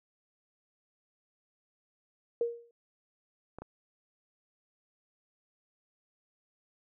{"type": "tone with exponential decay", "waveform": "sine", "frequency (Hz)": 470, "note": "A#4", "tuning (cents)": 14, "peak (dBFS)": -24, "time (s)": [2.41, 2.71], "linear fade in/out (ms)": 2, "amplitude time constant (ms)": 64}
{"type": "clicks", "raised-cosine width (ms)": 1, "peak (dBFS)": -29, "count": 2, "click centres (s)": [3.586, 3.62]}
{"effects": []}